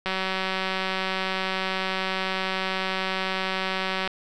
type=click train; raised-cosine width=0.3 ms; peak=-11 dBFS; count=760; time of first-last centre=0.06-4.076 s; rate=189 Hz; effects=none